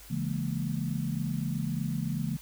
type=chord; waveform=sine; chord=A# half-diminished seventh; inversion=first; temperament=just; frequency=139.85 / 167.82 / 209.8 / 233.1 Hz; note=C#3 / E3 / G#3 / A#3; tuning=+16 / +31 / +18 / 0 cents; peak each=-33 / -33 / -36 / -36 dBFS; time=0.1-2.37 s; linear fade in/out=10 ms; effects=added 50 Hz sine -51 dBFS peak until 2.41 s + white hiss -51 dBFS RMS until 2.41 s